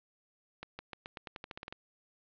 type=accelerating click train; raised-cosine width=0.3 ms; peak=-26 dBFS; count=13; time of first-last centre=0.63-1.725 s; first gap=160 ms; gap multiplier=0.89; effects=resampled to 11025 Hz + 10-bit